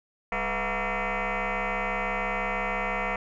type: tone with frequency modulation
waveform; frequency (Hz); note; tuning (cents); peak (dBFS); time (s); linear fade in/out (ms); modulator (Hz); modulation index
sine; 660; E5; +2; -25; 0.32-3.16; 2; 231; 7.5
effects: tanh soft clip ceiling -21 dBFS